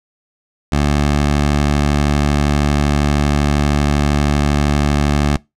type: tone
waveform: 15% pulse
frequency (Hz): 72.7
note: D2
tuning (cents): -17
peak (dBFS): -6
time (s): 0.72-5.37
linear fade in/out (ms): 5
effects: noise-tail reverb RT60 0.2 s tail -22 dB re dry + low-pass 8000 Hz 12 dB/octave